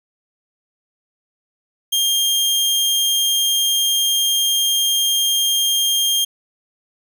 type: tone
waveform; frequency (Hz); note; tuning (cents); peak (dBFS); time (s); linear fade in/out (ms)
sawtooth; 3210; G7; +40; -12; 1.92-6.25; 10
effects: none